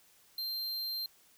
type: tone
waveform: square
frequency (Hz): 4160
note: C8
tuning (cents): -11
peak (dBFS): -35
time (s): 0.38-1.06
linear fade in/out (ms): 2
effects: white hiss -64 dBFS RMS until 1.37 s